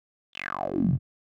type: tone with band-pass filter sweep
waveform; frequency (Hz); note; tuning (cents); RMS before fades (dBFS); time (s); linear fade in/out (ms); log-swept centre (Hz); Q
10% pulse; 46.63; F#1; +14; -27; 0.33-0.99; 50; 3500 to 100; 7.7
effects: none